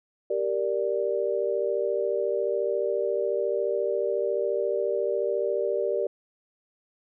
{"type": "chord", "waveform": "sine", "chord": "G minor", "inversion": "none", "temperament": "equal", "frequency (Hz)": [392, 466.2, 587.3], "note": ["G4", "Bb4", "D5"], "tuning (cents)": [0, 0, 0], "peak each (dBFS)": -28, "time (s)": [0.3, 6.07], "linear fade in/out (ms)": 5, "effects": []}